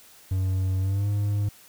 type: tone with pitch glide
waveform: triangle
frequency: 94 to 102.51 Hz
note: F#2 to G#2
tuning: +28 to -22 cents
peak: -20 dBFS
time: 0.31-1.49 s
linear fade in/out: 5 ms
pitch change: +150 cents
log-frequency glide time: 0.8-1.08 s
effects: white hiss -52 dBFS RMS until 1.68 s